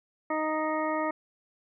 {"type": "harmonic tone", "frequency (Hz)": 311.1, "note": "D#4", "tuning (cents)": 0, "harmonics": [1, 2, 3, 4, 6, 7], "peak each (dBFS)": [-32, -31, -33, -34, -38, -42], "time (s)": [0.3, 1.11], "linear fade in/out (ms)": 5, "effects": []}